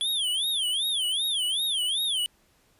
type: tone with vibrato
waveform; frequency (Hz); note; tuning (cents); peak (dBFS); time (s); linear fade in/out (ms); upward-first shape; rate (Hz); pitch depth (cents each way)
square; 3322; G#7; 0; -25; 0.01-2.26; 0; sine; 2.6; 220
effects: pink hiss -64 dBFS RMS until 2.79 s + resampled to 32000 Hz